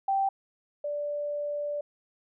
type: tone pair in turn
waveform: sine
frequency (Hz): 781 / 585.1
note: G5 / D5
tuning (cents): -7 / -7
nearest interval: perfect fourth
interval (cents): 500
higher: first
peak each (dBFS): -23 / -29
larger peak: first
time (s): 0.08-0.29 / 0.84-1.81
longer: second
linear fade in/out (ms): 5
effects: none